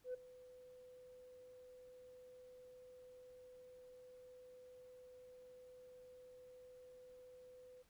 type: tone with ADSR envelope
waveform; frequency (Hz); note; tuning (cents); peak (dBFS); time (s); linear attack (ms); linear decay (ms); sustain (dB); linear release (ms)
sine; 503; B4; +32; -38; 0.04-7.83; 100; 12; -19; 16
effects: tanh soft clip ceiling -39 dBFS + pink hiss -75 dBFS RMS until 7.89 s